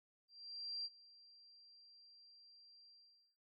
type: tone with ADSR envelope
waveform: sine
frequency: 4731 Hz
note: D8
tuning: 12 cents sharp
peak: -40 dBFS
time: 0.28-3.37 s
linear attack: 570 ms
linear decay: 38 ms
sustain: -21 dB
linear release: 480 ms
effects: AAC 48 kbps